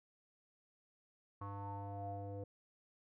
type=tone with low-pass filter sweep; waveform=square; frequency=100 Hz; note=G2; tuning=35 cents sharp; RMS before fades=-45 dBFS; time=1.41-2.44 s; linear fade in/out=5 ms; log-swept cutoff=1100 to 550 Hz; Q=8.9; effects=none